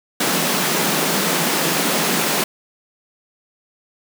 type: high-pass noise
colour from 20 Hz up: pink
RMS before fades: -19 dBFS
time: 0.2-2.44 s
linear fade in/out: 5 ms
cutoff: 150 Hz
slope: 96 dB/octave
effects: none